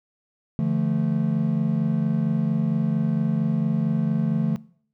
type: chord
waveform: triangle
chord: D minor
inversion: none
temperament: equal with one note detuned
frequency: 146.83 / 171.22 / 220 Hz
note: D3 / F3 / A3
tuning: 0 / -34 / 0 cents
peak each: -23 dBFS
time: 0.59-4.56 s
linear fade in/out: 0 ms
effects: noise-tail reverb RT60 0.6 s tail -22 dB re dry